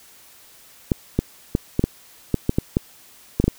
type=clicks; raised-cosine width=3 ms; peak=-4 dBFS; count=12; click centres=0.918 / 1.19 / 1.551 / 1.794 / 1.84 / 2.343 / 2.494 / 2.585 / 2.769 / 3.4 / 3.441 / 3.48 s; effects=white hiss -49 dBFS RMS until 3.58 s